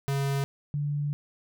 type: tone pair in turn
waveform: square / sine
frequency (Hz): 138.59 / 145.65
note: C#3 / D3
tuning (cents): 0 / -14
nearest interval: minor second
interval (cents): 86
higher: second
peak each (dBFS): -26 / -26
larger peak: neither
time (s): 0.08-0.44 / 0.74-1.13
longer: second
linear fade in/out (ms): 0
effects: none